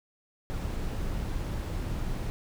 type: noise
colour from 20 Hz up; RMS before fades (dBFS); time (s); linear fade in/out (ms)
brown; -32; 0.5-2.3; 0
effects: none